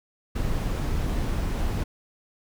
brown noise, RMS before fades -26 dBFS, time 0.35-1.84 s, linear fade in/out 10 ms, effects none

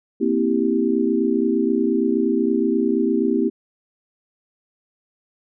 sine chord, C dominant seventh, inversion third, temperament equal with one note detuned, 233.1 / 261.6 / 325.5 / 392 Hz, Bb3 / C4 / E4 / G4, 0 / 0 / -22 / 0 cents, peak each -22 dBFS, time 0.2-3.5 s, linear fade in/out 20 ms, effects none

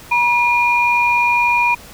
sine tone pair together, 962 / 2424 Hz, B5 / D#7, -46 / -46 cents, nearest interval octave + major third, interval 1600 cents, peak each -14 dBFS, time 0.11-1.75 s, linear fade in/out 10 ms, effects tanh soft clip ceiling -4 dBFS + pink hiss -39 dBFS RMS until 1.93 s

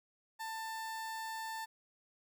30% pulse tone, 890 Hz, A5, 20 cents sharp, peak -37 dBFS, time 0.39-1.66 s, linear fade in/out 20 ms, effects none

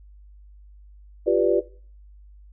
sine chord, G dominant seventh, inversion third, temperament equal, 349.2 / 392 / 493.9 / 587.3 Hz, F4 / G4 / B4 / D5, 0 / 0 / 0 / 0 cents, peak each -22 / -22 / -22 / -23 dBFS, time 1.26-1.61 s, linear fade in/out 20 ms, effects noise-tail reverb RT60 0.4 s tail -17 dB re dry + added 50 Hz sine -45 dBFS peak until 2.52 s

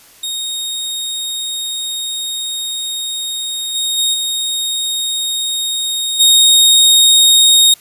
sawtooth tone with level steps, 3729 Hz, A#7, in tune, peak -16 / -12 / -9 / -13 / -3 dBFS, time 0.23-7.74 s, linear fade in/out 5 ms, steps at 3.74 / 3.97 / 4.13 / 6.19 s, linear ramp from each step 20 ms, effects white hiss -44 dBFS RMS until 7.8 s + resampled to 32000 Hz

